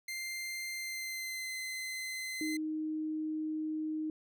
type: tone with pitch glide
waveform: sawtooth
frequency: 2093 to 2055 Hz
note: C7 to C7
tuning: 0 to -32 cents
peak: -34 dBFS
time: 0.08-2.57 s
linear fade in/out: 5 ms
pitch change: -32 cents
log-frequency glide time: 0.71-1.57 s
type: tone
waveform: sine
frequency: 311.1 Hz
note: D#4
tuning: in tune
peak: -33 dBFS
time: 2.41-4.1 s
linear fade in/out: 2 ms
effects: none